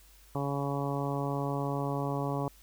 harmonic tone, 140.5 Hz, C#3, 24 cents sharp, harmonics 1 / 2 / 3 / 4 / 5 / 6 / 7 / 8, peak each -33 / -36 / -38 / -39 / -40 / -41 / -41 / -42 dBFS, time 0.35-2.48 s, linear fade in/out 2 ms, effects added 50 Hz sine -57 dBFS peak until 2.62 s + white hiss -60 dBFS RMS until 2.62 s

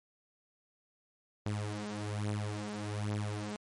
sawtooth beating tone pair, 103.83 / 105.03 Hz, G#2 / G#2, 0 / +20 cents, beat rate 1.2 Hz, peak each -34 / -33 dBFS, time 1.46-3.56 s, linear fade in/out 0 ms, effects MP3 48 kbps

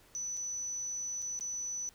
sine tone with dropouts, 5970 Hz, F#8, 15 cents sharp, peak -35 dBFS, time 0.15-1.89 s, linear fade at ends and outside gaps 0 ms, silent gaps 0.369-0.373 / 1.22-1.224 / 1.391-1.409 s, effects pink hiss -62 dBFS RMS until 1.94 s

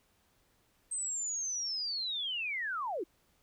sine linear sweep, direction down, 8330 to 297.5 Hz, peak -33 dBFS, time 0.91-3.04 s, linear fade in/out 10 ms, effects pink hiss -71 dBFS RMS until 3.42 s

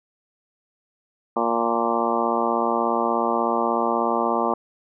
harmonic tone with a mistuned harmonic, 116.54 Hz, A#2, in tune, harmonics 2 / 3 / 4 / 5 / 6 / 7 / 8 / 9 / 10, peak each -28 / -28 / -28 / -28 / -28 / -28 / -28 / -28 / -28 dBFS, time 1.36-4.54 s, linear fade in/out 5 ms, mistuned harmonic 8, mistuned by -39 cents, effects none

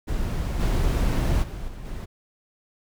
brown noise with level steps, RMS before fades -26 / -21 / -33 / -37 / -33 dBFS, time 0.07-2.06 s, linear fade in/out 20 ms, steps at 0.59 / 1.42 / 1.67 / 1.84 s, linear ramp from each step 20 ms, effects none

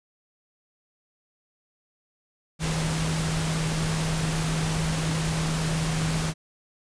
sine tone in noise, 159.6 Hz, D#3, 44 cents sharp, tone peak -25 dBFS, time 2.59-6.34 s, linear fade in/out 50 ms, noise pink, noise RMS -30 dBFS, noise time 2.59-6.34 s, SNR +2 dB, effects resampled to 22050 Hz

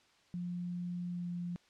sine tone with pitch glide, 176.4 to 174.88 Hz, F3 to F3, +18 to +3 cents, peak -36 dBFS, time 0.34-1.56 s, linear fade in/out 0 ms, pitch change -15 cents, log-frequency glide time 1.1-1.29 s, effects white hiss -67 dBFS RMS until 1.69 s + low-pass 5000 Hz 12 dB/octave

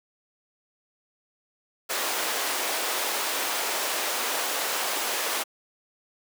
pink high-pass noise, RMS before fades -28 dBFS, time 1.89-5.44 s, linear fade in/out 20 ms, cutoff 480 Hz, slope 12 dB/octave, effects high-pass 300 Hz 12 dB/octave

